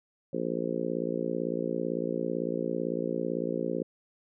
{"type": "harmonic tone", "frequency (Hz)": 57.9, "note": "A#1", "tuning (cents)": -11, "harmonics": [3, 4, 5, 6, 7, 8, 9], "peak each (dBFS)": [-37, -36, -36, -36, -36, -36, -36], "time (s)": [0.33, 3.83], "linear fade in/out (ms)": 5, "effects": []}